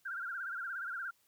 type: tone with vibrato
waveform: sine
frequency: 1480 Hz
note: F#6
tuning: in tune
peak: -37 dBFS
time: 0.05-1.11 s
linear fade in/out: 10 ms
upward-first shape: sine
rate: 17 Hz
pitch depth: 140 cents each way
effects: white hiss -72 dBFS RMS until 1.27 s